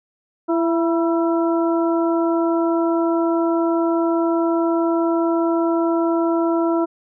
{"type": "harmonic tone with a mistuned harmonic", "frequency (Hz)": 334.4, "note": "E4", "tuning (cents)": 25, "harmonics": [1, 2, 3, 4], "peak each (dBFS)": [-17, -23, -27, -29], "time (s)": [0.48, 6.86], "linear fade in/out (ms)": 20, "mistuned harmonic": 3, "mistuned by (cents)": -51, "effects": []}